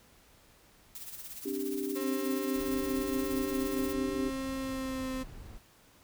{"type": "noise with tremolo", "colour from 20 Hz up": "blue", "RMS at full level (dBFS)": -42, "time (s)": [0.95, 3.93], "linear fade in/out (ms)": 2, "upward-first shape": "sine", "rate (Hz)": 17, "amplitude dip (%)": 60}
{"type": "chord", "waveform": "sine", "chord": "C suspended second", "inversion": "none", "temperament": "just", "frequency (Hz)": [261.6, 294.3, 392.4], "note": ["C4", "D4", "G4"], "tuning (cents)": [0, 4, 2], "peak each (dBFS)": [-38, -36, -35], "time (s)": [1.45, 4.3], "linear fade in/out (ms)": 10}
{"type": "tone with pitch glide", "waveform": "35% pulse", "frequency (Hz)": [266.3, 260.5], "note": ["C4", "C4"], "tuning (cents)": [31, -7], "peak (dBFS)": -32, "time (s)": [1.95, 5.24], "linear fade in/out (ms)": 20, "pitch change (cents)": -38, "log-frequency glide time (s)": [4.58, 5.11]}
{"type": "noise", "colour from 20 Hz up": "brown", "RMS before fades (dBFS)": -46, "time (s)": [2.55, 5.59], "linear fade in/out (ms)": 20}
{"effects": ["pink hiss -61 dBFS RMS until 6.03 s"]}